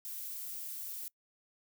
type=noise; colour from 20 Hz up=violet; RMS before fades=-42 dBFS; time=0.05-1.08 s; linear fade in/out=0 ms; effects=noise-tail reverb RT60 0.1 s tail -24 dB re dry